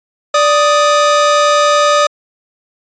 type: tone pair together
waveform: 45% pulse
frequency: 586.9 / 1244.5 Hz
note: D5 / D#6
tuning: -1 / 0 cents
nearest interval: octave + minor second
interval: 1301 cents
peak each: -11 dBFS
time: 0.34-2.07 s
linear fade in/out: 5 ms
effects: resampled to 16000 Hz